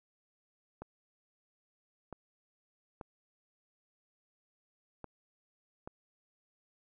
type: clicks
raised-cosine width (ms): 1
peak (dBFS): -29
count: 5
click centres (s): 0.82 / 2.127 / 3.012 / 5.043 / 5.875
effects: none